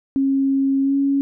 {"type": "tone with pitch glide", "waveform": "sine", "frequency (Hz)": [271.8, 277.2], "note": ["C#4", "C#4"], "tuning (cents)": [-34, 0], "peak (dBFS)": -15, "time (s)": [0.16, 1.21], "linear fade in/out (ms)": 0, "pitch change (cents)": 34, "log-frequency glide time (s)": [0.82, 0.95], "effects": []}